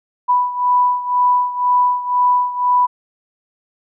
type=beating tone pair; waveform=sine; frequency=987.8 / 989.8 Hz; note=B5 / B5; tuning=0 / +4 cents; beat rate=2 Hz; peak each=-14 / -18 dBFS; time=0.28-2.87 s; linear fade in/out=20 ms; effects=none